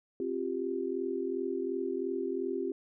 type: chord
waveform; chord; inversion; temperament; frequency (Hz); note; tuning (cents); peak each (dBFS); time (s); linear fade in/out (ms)
sine; C suspended fourth; none; equal with one note detuned; 265.6 / 349.2 / 392; C4 / F4 / G4; +26 / 0 / 0; -37 / -35 / -34; 0.2-2.72; 2
effects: none